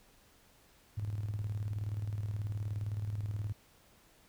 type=tone with tremolo; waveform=sine; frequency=103.83 Hz; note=G#2; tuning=in tune; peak=-31 dBFS; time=0.97-3.53 s; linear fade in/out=10 ms; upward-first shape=square; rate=19 Hz; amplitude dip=55%; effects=tanh soft clip ceiling -27 dBFS + pink hiss -64 dBFS RMS until 4.28 s